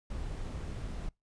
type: noise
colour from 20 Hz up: brown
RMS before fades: -38 dBFS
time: 0.1-1.09 s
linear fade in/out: 5 ms
effects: noise-tail reverb RT60 0.2 s tail -25 dB re dry + resampled to 22050 Hz